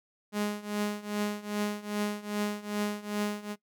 sawtooth tone with tremolo, 207.7 Hz, G#3, in tune, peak -23 dBFS, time 0.32-3.56 s, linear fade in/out 50 ms, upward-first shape triangle, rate 2.5 Hz, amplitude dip 90%, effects noise-tail reverb RT60 0.1 s tail -20 dB re dry

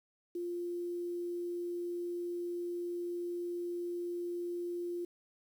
sine tone with quantisation, 349.2 Hz, F4, in tune, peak -35 dBFS, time 0.35-5.05 s, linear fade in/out 5 ms, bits 10, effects none

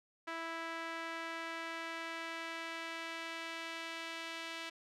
sawtooth tone with band-pass filter sweep, 329.6 Hz, E4, in tune, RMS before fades -43 dBFS, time 0.27-4.7 s, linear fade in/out 10 ms, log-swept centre 1600 to 2800 Hz, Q 1.2, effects none

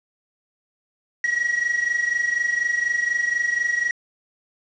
triangle tone with amplitude modulation, 1913 Hz, A#6, 44 cents sharp, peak -15 dBFS, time 1.24-3.91 s, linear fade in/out 2 ms, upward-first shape sine, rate 24.1 Hz, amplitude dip 70%, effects resampled to 16000 Hz + 7-bit

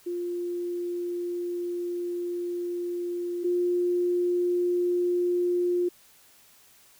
sine tone pair in turn, 350.4 / 353.9 Hz, F4 / F4, +6 / +23 cents, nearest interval unison, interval 17 cents, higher second, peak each -28 / -22 dBFS, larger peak second, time 0.06-3.44 / 3.44-5.89 s, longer first, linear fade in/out 10 ms, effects white hiss -57 dBFS RMS until 6.99 s

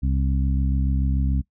harmonic tone, 67 Hz, C2, 42 cents sharp, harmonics 1 / 2 / 3 / 4, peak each -20 / -26 / -30 / -32 dBFS, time 0.02-1.42 s, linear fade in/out 20 ms, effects noise-tail reverb RT60 0.1 s tail -20 dB re dry

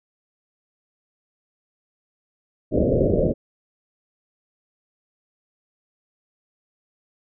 white low-pass noise, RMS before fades -19 dBFS, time 2.71-3.34 s, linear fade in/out 50 ms, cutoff 620 Hz, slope 96 dB/octave, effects none

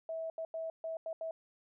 sine tone bursts at uneven times, 650 Hz, E5, 24 cents flat, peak -36 dBFS, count 6, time 0.09-0.3 / 0.38-0.45 / 0.54-0.7 / 0.84-0.97 / 1.06-1.13 / 1.21-1.31 s, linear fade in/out 2 ms, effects none

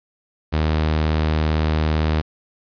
sawtooth tone, 77.78 Hz, D#2, in tune, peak -13 dBFS, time 0.52-2.22 s, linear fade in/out 20 ms, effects resampled to 11025 Hz + 8-bit

